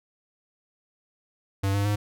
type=tone with pitch steps; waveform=square; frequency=98 / 100.76 / 103.59 Hz; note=G2 / G2 / G#2; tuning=0 / +48 / -4 cents; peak=-23 dBFS; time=1.63-1.96 s; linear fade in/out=10 ms; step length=110 ms; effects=none